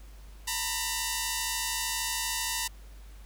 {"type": "tone pair together", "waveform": "5% pulse", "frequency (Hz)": [911, 984], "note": ["A#5", "B5"], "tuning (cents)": [-40, -7], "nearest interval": "minor second", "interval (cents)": 133, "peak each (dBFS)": -20, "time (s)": [0.47, 2.68], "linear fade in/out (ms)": 10, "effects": ["added 50 Hz sine -45 dBFS peak until 3.25 s", "pink hiss -58 dBFS RMS until 3.25 s"]}